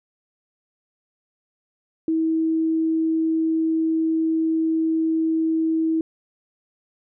sine tone, 322.1 Hz, E4, 40 cents flat, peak -18 dBFS, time 2.08-6.01 s, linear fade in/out 2 ms, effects none

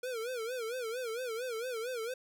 square tone with vibrato, 477 Hz, A#4, 40 cents sharp, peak -36 dBFS, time 0.03-2.14 s, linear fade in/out 5 ms, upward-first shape sine, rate 4.4 Hz, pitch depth 140 cents each way, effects none

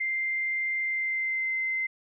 sine tone with pitch glide, 2093 to 2071 Hz, C7 to C7, 0 to -18 cents, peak -26 dBFS, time 0-1.87 s, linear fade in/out 10 ms, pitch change -18 cents, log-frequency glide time 0.77-1.54 s, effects none

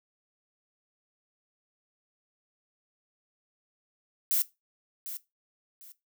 violet noise with echo, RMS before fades -26 dBFS, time 4.31-4.42 s, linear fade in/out 0 ms, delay 750 ms, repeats 2, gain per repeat -12 dB, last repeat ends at 5.92 s, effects noise-tail reverb RT60 0.2 s tail -17 dB re dry

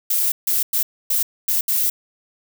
violet noise bursts at uneven times, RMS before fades -19 dBFS, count 6, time 0.1-0.32 / 0.47-0.63 / 0.73-0.83 / 1.1-1.23 / 1.48-1.61 / 1.68-1.9 s, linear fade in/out 5 ms, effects none

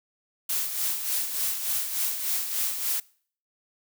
blue noise with tremolo, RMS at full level -26 dBFS, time 0.49-3 s, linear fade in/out 5 ms, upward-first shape sine, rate 3.4 Hz, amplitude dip 55%, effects noise-tail reverb RT60 0.5 s tail -23 dB re dry

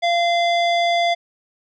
square tone with low-pass filter, 689 Hz, F5, 24 cents flat, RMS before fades -18 dBFS, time 0.02-1.15 s, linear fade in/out 20 ms, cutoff 3700 Hz, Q 1.7, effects none

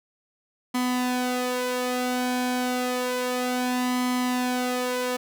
sawtooth tone with flanger, 250 Hz, B3, 21 cents sharp, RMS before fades -26 dBFS, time 0.74-5.17 s, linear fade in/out 10 ms, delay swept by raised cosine 0.96 to 2.76 ms, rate 0.3 Hz, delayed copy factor +0.65, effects none

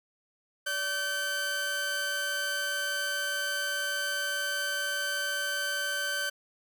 sawtooth tone pair together, 577 / 1539.3 Hz, D5 / G6, -31 / -32 cents, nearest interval octave + perfect fourth, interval 1699 cents, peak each -35 / -26 dBFS, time 0.66-6.3 s, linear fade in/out 10 ms, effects none

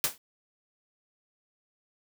white noise with exponential decay, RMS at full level -22 dBFS, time 0.04-0.18 s, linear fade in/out 1 ms, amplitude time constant 29 ms, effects none

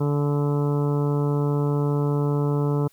harmonic tone, 144.9 Hz, D3, 23 cents flat, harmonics 1 / 2 / 3 / 4 / 5 / 6 / 7 / 8 / 9, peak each -21 / -28 / -27 / -37 / -42 / -38 / -38 / -45 / -40 dBFS, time 0-2.88 s, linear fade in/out 10 ms, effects white hiss -60 dBFS RMS until 2.92 s

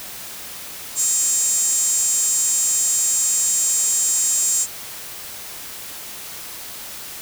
sawtooth tone with high-pass filter, 622.3 Hz, D#5, in tune, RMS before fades -19 dBFS, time 0.95-4.67 s, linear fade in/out 50 ms, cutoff 7300 Hz, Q 9.5, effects white hiss -34 dBFS RMS until 7.21 s

